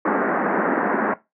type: band-pass noise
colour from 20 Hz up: pink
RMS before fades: -21 dBFS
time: 0.05-1.14 s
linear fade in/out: 5 ms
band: 200 to 1800 Hz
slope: 48 dB/octave
effects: noise-tail reverb RT60 0.2 s tail -17 dB re dry